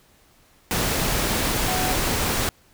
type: tone in noise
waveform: sine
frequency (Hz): 740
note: F#5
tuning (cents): 0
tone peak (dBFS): -27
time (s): 1.68-1.93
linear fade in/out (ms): 0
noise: pink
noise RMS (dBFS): -23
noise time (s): 0.71-2.49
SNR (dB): -7
effects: pink hiss -57 dBFS RMS until 2.73 s